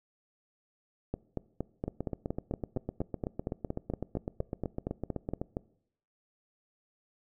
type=two click trains; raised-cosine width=2 ms; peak=-19 / -20 dBFS; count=20 / 29; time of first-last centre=1.14-5.569 / 1.88-5.415 s; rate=4.29 / 7.92 Hz; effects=noise-tail reverb RT60 0.7 s tail -22 dB re dry

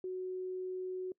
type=tone; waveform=sine; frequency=370 Hz; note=F#4; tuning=in tune; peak=-36 dBFS; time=0.04-1.12 s; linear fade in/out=2 ms; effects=noise-tail reverb RT60 0.1 s tail -25 dB re dry

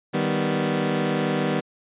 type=chord; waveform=20% pulse; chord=Eb augmented; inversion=none; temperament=equal; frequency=155.56 / 196 / 246.9 Hz; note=Eb3 / G3 / B3; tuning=0 / 0 / 0 cents; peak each=-21 dBFS; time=0.13-1.61 s; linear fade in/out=20 ms; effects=resampled to 8000 Hz

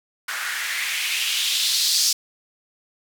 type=noise with band-pass filter sweep; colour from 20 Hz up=blue; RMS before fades=-23 dBFS; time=0.28-2.13 s; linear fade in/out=5 ms; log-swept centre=1400 to 5200 Hz; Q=2.7; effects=none

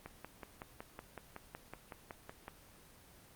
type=click train; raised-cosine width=0.5 ms; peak=-29 dBFS; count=14; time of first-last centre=0.06-2.481 s; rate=5.37 Hz; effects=pink hiss -60 dBFS RMS until 3.35 s + Opus 24 kbps

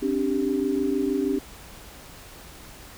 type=chord; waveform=sine; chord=C suspended second; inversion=none; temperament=equal with one note detuned; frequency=267.3 / 293.7 / 392 Hz; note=C4 / D4 / G4; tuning=+37 / 0 / 0 cents; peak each=-26 dBFS; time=0.02-1.39 s; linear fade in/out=10 ms; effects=added 50 Hz sine -51 dBFS peak until 2.97 s + pink hiss -45 dBFS RMS until 2.97 s

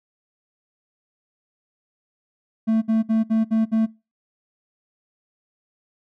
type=tone bursts; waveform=triangle; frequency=222.3 Hz; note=A3; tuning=18 cents sharp; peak=-14 dBFS; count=6; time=2.67-3.865 s; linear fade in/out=20 ms; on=150 ms; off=59 ms; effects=noise-tail reverb RT60 0.3 s tail -24 dB re dry

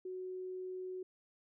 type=tone; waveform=sine; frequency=370 Hz; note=F#4; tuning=in tune; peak=-40 dBFS; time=0.05-1.03 s; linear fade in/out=5 ms; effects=none

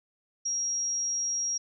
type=tone; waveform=sine; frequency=5640 Hz; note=F8; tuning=16 cents sharp; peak=-27 dBFS; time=0.45-1.58 s; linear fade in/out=10 ms; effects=none

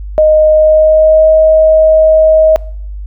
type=tone with pitch glide; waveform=sine; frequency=619 to 630.9 Hz; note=D#5 to D#5; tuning=-9 to +24 cents; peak=-3 dBFS; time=0.18-2.56 s; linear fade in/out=0 ms; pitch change=+33 cents; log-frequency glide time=0.51-1.31 s; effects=noise-tail reverb RT60 0.6 s tail -23 dB re dry + added 50 Hz sine -20 dBFS peak until 3.06 s

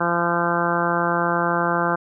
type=harmonic tone; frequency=171.8 Hz; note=F3; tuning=28 cents flat; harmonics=1 / 2 / 3 / 4 / 5 / 6 / 7 / 8 / 9; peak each=-27 / -27 / -27 / -27 / -27 / -27 / -27 / -27 / -27 dBFS; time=0-1.96 s; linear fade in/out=10 ms; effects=none

